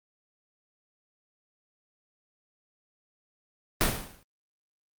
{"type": "noise with exponential decay", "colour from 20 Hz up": "pink", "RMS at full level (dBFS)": -20, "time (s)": [3.81, 4.23], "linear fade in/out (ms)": 0, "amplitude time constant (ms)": 90, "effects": ["Opus 32 kbps"]}